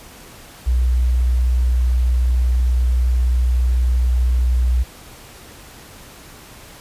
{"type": "tone", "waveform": "sine", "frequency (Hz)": 61.74, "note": "B1", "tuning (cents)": 0, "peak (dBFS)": -13, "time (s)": [0.66, 4.84], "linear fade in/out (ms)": 20, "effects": ["pink hiss -41 dBFS RMS until 6.8 s", "resampled to 32000 Hz"]}